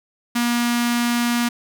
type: tone with notch filter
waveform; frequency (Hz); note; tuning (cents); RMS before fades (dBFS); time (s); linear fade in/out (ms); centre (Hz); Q
sawtooth; 238.8; A#3; +42; -20; 0.35-1.49; 10; 500; 0.63
effects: none